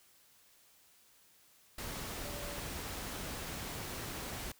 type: tone in noise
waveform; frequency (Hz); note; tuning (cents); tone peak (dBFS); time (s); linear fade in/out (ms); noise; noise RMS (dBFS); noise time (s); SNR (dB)
sine; 579; D5; -25; -48; 2.24-2.59; 5; pink; -42; 1.78-4.52; -9
effects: white hiss -65 dBFS RMS until 4.59 s